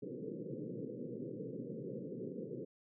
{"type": "band-pass noise", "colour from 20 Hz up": "white", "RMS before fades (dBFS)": -44, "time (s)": [0.02, 2.65], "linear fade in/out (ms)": 10, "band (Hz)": [120, 510], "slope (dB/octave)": 96, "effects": []}